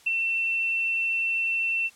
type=tone with ADSR envelope; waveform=sine; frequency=2694 Hz; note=E7; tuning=37 cents sharp; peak=-20 dBFS; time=0.06-1.9 s; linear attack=11 ms; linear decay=19 ms; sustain=-3 dB; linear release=42 ms; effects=white hiss -55 dBFS RMS until 1.95 s + low-pass 10000 Hz 12 dB/octave